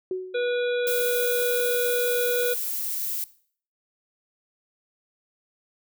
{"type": "tone with exponential decay", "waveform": "sine", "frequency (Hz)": 371, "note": "F#4", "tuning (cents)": 5, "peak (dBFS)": -23, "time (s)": [0.11, 0.76], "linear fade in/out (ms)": 2, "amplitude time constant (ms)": 140}
{"type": "harmonic tone", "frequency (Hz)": 487.5, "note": "B4", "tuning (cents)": -23, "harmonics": [1, 3, 5, 7, 8], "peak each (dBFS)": [-23, -33, -37, -40, -41], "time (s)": [0.34, 2.54], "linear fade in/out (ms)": 10}
{"type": "noise", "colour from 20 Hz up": "violet", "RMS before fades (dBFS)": -29, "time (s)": [0.87, 3.24], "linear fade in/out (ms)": 0}
{"effects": ["noise-tail reverb RT60 0.5 s tail -18 dB re dry"]}